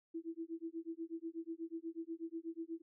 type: tone with tremolo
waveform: sine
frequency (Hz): 329.6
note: E4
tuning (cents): 0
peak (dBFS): -38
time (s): 0.14-2.82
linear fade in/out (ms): 10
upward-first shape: sine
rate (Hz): 8.2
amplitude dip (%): 100
effects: none